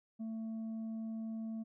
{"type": "tone with tanh clipping", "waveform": "triangle", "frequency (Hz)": 223, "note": "A3", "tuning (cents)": 23, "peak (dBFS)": -39, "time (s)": [0.19, 1.64], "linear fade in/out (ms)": 20, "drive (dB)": 8, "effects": []}